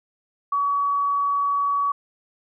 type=tone; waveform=sine; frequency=1133 Hz; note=C#6; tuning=37 cents sharp; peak=-19 dBFS; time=0.52-1.92 s; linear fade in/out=5 ms; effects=none